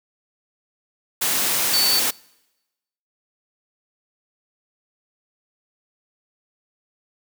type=tone in noise; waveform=sine; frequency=4505 Hz; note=C#8; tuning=27 cents sharp; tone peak=-17 dBFS; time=1.73-2 s; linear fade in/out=10 ms; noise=white; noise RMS=-21 dBFS; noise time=1.21-2.11 s; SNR=+1 dB; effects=noise-tail reverb RT60 1.0 s tail -25 dB re dry + high-pass 150 Hz 12 dB/octave